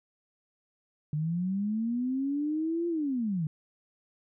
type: linear two-way sweep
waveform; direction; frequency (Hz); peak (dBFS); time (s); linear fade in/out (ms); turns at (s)
sine; up then down; 146.83 to 346.2 to 146.83; -27; 1.13-3.47; 2; 2.88
effects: none